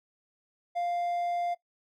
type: tone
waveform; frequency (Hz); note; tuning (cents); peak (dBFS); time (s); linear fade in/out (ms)
triangle; 698.5; F5; 0; -26; 0.75-1.55; 20
effects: noise-tail reverb RT60 0.1 s tail -17 dB re dry